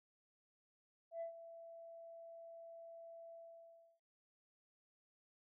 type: tone with ADSR envelope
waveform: sine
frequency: 667 Hz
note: E5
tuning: 20 cents sharp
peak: -39 dBFS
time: 1.11-4 s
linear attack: 100 ms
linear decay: 110 ms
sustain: -13 dB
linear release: 670 ms
effects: tanh soft clip ceiling -38 dBFS